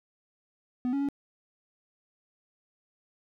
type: tone with pitch steps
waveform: triangle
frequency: 249.4 / 278.6 / 281.2 Hz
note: B3 / C#4 / C#4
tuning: +17 / +9 / +25 cents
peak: -24 dBFS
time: 0.85-1.087 s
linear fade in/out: 0 ms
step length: 79 ms
effects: none